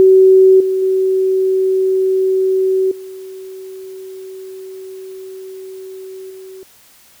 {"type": "tone with level steps", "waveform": "sine", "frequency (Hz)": 378.8, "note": "F#4", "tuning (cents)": 41, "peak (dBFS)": [-4, -13, -11, -28, -31], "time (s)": [0, 6.63], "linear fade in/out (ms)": 0, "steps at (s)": [0.6, 0.82, 2.91, 6.3], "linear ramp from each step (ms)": 5, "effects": ["white hiss -47 dBFS RMS until 7.2 s"]}